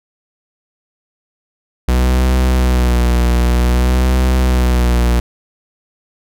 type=tone with vibrato; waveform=45% pulse; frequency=61.74 Hz; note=B1; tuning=in tune; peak=-10 dBFS; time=1.88-5.2 s; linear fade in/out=5 ms; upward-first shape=sine; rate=0.53 Hz; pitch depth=51 cents each way; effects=none